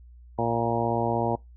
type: harmonic tone with a mistuned harmonic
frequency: 116.5 Hz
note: A#2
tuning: 1 cent flat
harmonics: 1 / 2 / 3 / 4 / 5 / 6 / 7 / 8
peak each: -31 / -31 / -31 / -31 / -31 / -31 / -31 / -31 dBFS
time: 0.38-1.36 s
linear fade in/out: 10 ms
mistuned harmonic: 8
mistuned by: +22 cents
effects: noise-tail reverb RT60 0.2 s tail -25 dB re dry + added 60 Hz sine -46 dBFS peak until 1.56 s